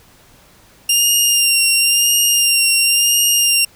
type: tone with vibrato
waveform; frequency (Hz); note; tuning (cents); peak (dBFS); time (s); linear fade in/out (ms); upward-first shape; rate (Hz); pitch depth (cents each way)
15% pulse; 2794; F7; 0; -4; 0.89-3.65; 5; sine; 0.96; 27
effects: pink hiss -48 dBFS RMS until 3.75 s